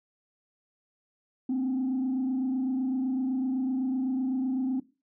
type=tone with frequency modulation; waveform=sine; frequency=259.9 Hz; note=C4; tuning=11 cents flat; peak=-24 dBFS; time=1.49-4.8 s; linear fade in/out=5 ms; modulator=27.9 Hz; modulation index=0.51; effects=noise-tail reverb RT60 0.3 s tail -19 dB re dry + tanh soft clip ceiling -23 dBFS